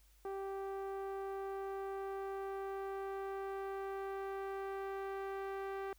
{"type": "tone with low-pass filter sweep", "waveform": "sawtooth", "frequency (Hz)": 390.4, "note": "G4", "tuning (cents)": -7, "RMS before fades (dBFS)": -42, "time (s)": [0.25, 5.93], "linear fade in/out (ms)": 2, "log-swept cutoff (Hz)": [1000, 1700], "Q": 0.96, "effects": ["added 50 Hz sine -64 dBFS peak until 5.98 s", "white hiss -71 dBFS RMS until 5.98 s"]}